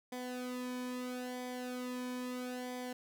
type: tone with flanger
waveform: sawtooth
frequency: 250.1 Hz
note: B3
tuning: 22 cents sharp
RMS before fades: -41 dBFS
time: 0.12-2.93 s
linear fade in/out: 5 ms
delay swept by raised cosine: 0.73 to 1.48 ms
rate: 0.76 Hz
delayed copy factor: -0.75
effects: none